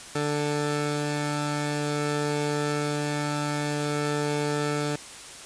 15% pulse tone pair together, 147.37 / 441.6 Hz, D3 / A4, +6 / +6 cents, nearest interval octave + perfect fifth, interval 1900 cents, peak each -20 / -26 dBFS, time 0.15-4.96 s, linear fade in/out 5 ms, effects white hiss -42 dBFS RMS until 5.45 s + resampled to 22050 Hz

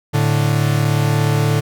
45% pulse tone pair together, 110 / 146.83 Hz, A2 / D3, 0 / 0 cents, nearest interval perfect fourth, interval 500 cents, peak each -17 / -16 dBFS, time 0.13-1.61 s, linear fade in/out 20 ms, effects none

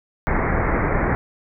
pink low-pass noise, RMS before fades -20 dBFS, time 0.27-1.15 s, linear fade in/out 0 ms, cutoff 2200 Hz, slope 96 dB/octave, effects none

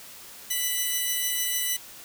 5% pulse tone pair together, 1984.2 / 2973 Hz, B6 / F#7, +8 / +8 cents, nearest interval perfect fifth, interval 700 cents, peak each -18 / -19 dBFS, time 0.5-1.77 s, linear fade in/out 10 ms, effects white hiss -45 dBFS RMS until 2.04 s

